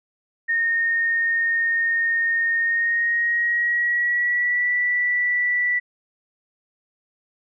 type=tone with pitch glide; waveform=sine; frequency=1842 to 1962.8 Hz; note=A#6 to B6; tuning=-21 to -11 cents; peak=-18 dBFS; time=0.48-5.8 s; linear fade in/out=20 ms; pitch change=+110 cents; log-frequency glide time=2.59-4.71 s; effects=none